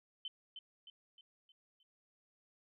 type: tone with echo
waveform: sine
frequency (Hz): 3069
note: G7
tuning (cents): -37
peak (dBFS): -40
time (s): 0.25-0.28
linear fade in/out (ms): 2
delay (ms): 310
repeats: 5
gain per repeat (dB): -6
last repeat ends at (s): 1.83
effects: none